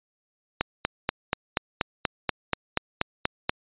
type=click train; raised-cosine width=0.3 ms; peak=-6 dBFS; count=13; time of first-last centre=0.61-3.495 s; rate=4.16 Hz; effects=resampled to 8000 Hz